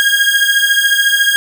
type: beating tone pair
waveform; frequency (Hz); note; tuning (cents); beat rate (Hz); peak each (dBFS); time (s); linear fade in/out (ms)
30% pulse; 1622 / 1636; G#6 / G#6; -41 / -26; 14; -10; 0-1.36; 0
effects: none